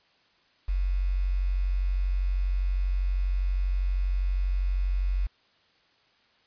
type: tone with quantisation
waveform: sine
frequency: 46.25 Hz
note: F#1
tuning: in tune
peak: -23 dBFS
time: 0.68-5.27 s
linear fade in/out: 10 ms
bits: 8
effects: white hiss -64 dBFS RMS until 6.46 s + resampled to 11025 Hz